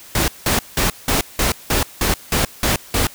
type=noise bursts; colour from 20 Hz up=pink; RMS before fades=-17 dBFS; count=10; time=0.15-3.07 s; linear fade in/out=2 ms; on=130 ms; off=180 ms; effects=white hiss -41 dBFS RMS until 3.14 s